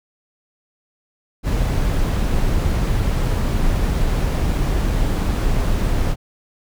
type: noise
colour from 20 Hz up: brown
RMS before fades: -18 dBFS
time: 1.43-6.16 s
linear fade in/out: 50 ms
effects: none